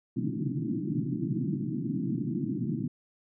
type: band-pass noise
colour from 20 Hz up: pink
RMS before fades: -31 dBFS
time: 0.16-2.88 s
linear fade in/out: 10 ms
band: 120 to 340 Hz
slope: 96 dB/octave
effects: none